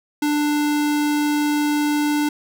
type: tone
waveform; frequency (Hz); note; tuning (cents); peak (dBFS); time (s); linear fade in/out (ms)
square; 295.7; D4; +12; -18; 0.22-2.29; 5
effects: none